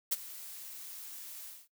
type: noise with ADSR envelope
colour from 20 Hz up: blue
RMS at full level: -28 dBFS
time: 0.11-1.68 s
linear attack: 15 ms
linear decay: 28 ms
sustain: -18 dB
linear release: 220 ms
effects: noise-tail reverb RT60 0.1 s tail -19 dB re dry